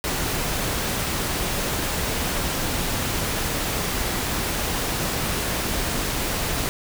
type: noise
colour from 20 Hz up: pink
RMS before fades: -25 dBFS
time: 0.04-6.69 s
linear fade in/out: 0 ms
effects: none